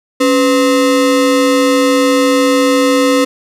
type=ring-modulated tone; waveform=square; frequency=390 Hz; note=G4; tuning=9 cents flat; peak=-6 dBFS; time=0.2-3.25 s; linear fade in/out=10 ms; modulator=113 Hz; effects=low-pass 11000 Hz 12 dB/octave + 8-bit